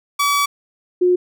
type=tone pair in turn; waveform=sawtooth / sine; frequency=1143 / 360 Hz; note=D6 / F#4; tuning=-47 / -47 cents; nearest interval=octave + minor sixth; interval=2000 cents; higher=first; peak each=-11 dBFS; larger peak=neither; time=0.19-0.46 / 1.01-1.16 s; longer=first; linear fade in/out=10 ms; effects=none